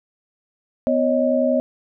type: tone cluster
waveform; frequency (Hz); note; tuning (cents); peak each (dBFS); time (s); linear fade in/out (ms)
sine; 250.9 / 552 / 623; B3 / C#5 / D#5; +28 / -7 / +2; -20; 0.87-1.6; 0
effects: none